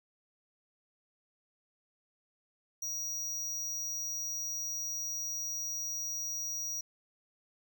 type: tone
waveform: square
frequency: 5760 Hz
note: F#8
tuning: 47 cents flat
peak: -35 dBFS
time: 2.82-6.81 s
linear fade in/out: 5 ms
effects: none